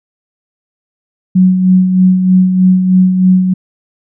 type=tone with tremolo; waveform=sine; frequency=185 Hz; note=F#3; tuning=in tune; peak=-3 dBFS; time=1.35-3.54 s; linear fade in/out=10 ms; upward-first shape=sine; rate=3.2 Hz; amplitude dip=50%; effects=none